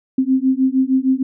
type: beating tone pair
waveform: sine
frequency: 259.3 / 265.8 Hz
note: C4 / C4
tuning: -15 / +27 cents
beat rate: 6.5 Hz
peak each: -16 dBFS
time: 0.18-1.23 s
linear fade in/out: 5 ms
effects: none